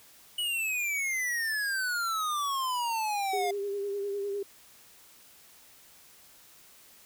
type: exponential sweep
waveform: square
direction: down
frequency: 2960 to 698.5 Hz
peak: -29 dBFS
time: 0.38-3.51 s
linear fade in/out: 5 ms
type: tone with vibrato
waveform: sine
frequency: 401.6 Hz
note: G4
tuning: 42 cents sharp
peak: -30 dBFS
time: 3.33-4.43 s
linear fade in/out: 5 ms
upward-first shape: sine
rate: 9.9 Hz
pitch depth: 34 cents each way
effects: white hiss -56 dBFS RMS until 7.05 s